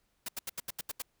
white noise bursts, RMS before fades -37 dBFS, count 8, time 0.26-1.021 s, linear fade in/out 5 ms, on 26 ms, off 79 ms, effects pink hiss -75 dBFS RMS until 1.2 s

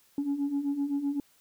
sine beating tone pair, 277.2 / 285 Hz, C#4 / C#4, 0 / +48 cents, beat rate 7.8 Hz, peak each -32 / -27 dBFS, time 0.18-1.2 s, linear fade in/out 2 ms, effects tanh soft clip ceiling -23 dBFS + white hiss -64 dBFS RMS until 1.4 s

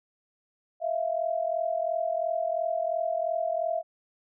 sine tone pair together, 647.1 / 690 Hz, E5 / F5, -32 / -21 cents, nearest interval minor second, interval 111 cents, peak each -28 / -29 dBFS, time 0.8-3.83 s, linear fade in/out 50 ms, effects none

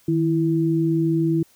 sine tone pair together, 157.45 / 329.6 Hz, D#3 / E4, +21 / 0 cents, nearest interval octave + minor second, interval 1279 cents, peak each -21 / -19 dBFS, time 0.08-1.43 s, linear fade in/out 5 ms, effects white hiss -57 dBFS RMS until 1.55 s

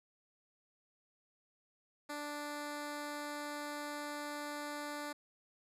10% pulse tone, 293.7 Hz, D4, in tune, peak -32 dBFS, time 2.09-5.13 s, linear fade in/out 10 ms, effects resampled to 32000 Hz

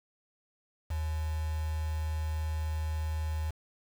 sine tone with quantisation, 78.2 Hz, D#2, 9 cents sharp, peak -30 dBFS, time 0.9-3.51 s, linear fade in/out 10 ms, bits 7, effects none

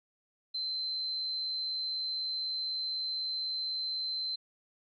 sine tone, 4088 Hz, C8, 41 cents flat, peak -32 dBFS, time 0.54-4.36 s, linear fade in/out 10 ms, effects none

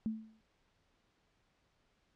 sine tone with exponential decay, 220 Hz, A3, in tune, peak -30 dBFS, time 0.06-0.41 s, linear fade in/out 0 ms, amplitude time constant 75 ms, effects pink hiss -75 dBFS RMS until 2.15 s + low-pass 5000 Hz 12 dB/octave

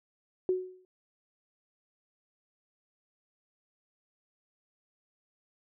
sine tone with exponential decay, 369.3 Hz, F#4, 3 cents flat, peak -22 dBFS, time 0.49-0.85 s, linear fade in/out 1 ms, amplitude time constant 77 ms, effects none

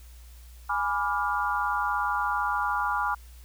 sine chord, G# diminished seventh, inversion none, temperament equal with one note detuned, 830.6 / 987.8 / 1174.7 / 1408.3 Hz, G#5 / B5 / D6 / F6, 0 / 0 / 0 / +14 cents, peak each -30 dBFS, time 0.69-3.15 s, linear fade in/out 10 ms, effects added 60 Hz sine -45 dBFS peak until 3.44 s + white hiss -57 dBFS RMS until 3.44 s

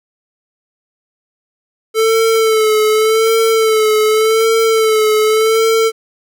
square tone with vibrato, 440 Hz, A4, in tune, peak -10 dBFS, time 1.94-5.92 s, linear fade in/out 50 ms, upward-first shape sine, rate 0.86 Hz, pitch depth 41 cents each way, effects none

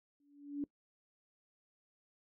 sine tone with exponential growth, 286.8 Hz, D4, 41 cents flat, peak -32 dBFS, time 0.2-0.64 s, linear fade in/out 2 ms, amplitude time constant 94 ms, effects noise-tail reverb RT60 0.1 s tail -22 dB re dry

